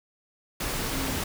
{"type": "tone in noise", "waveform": "sine", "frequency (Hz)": 269.1, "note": "C4", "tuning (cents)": 49, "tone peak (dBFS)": -33, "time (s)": [0.93, 1.16], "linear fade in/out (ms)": 5, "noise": "pink", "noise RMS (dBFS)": -30, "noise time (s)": [0.6, 1.24], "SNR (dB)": -6, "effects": []}